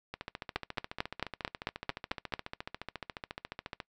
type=two click trains; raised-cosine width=0.3 ms; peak=-14 / -22 dBFS; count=9 / 53; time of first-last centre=0.56-2.338 / 0.14-3.802 s; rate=4.5 / 14.2 Hz; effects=noise-tail reverb RT60 0.1 s tail -21 dB re dry